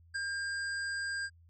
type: tone with ADSR envelope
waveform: square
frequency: 1604 Hz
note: G6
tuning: 39 cents sharp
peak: -31 dBFS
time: 0.14-1.3 s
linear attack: 19 ms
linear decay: 6 ms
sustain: -3 dB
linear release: 52 ms
effects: added 84 Hz sine -57 dBFS peak until 1.49 s + MP3 48 kbps